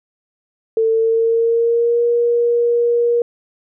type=tone with pitch glide; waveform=sine; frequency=447.8 to 474.2 Hz; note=A4 to A#4; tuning=+30 to +30 cents; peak=-12 dBFS; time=0.77-3.22 s; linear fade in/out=2 ms; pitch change=+100 cents; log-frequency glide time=0.91-2.03 s; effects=none